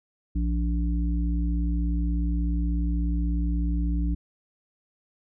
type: harmonic tone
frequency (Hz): 58.27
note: A#1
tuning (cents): 0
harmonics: 1 / 3 / 5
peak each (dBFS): -23 / -31 / -33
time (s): 0.35-4.15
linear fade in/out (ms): 10
effects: none